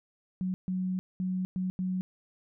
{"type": "tone bursts at uneven times", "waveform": "sine", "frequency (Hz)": 185, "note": "F#3", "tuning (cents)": 0, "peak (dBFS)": -28, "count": 5, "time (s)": [[0.41, 0.54], [0.68, 0.99], [1.2, 1.45], [1.56, 1.7], [1.79, 2.01]], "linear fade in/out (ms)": 0, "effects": []}